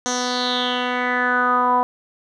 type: tone with low-pass filter sweep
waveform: 10% pulse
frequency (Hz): 248.3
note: B3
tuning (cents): +9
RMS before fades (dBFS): -20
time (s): 0.06-1.83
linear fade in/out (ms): 0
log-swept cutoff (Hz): 6300 to 910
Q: 5.5
effects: none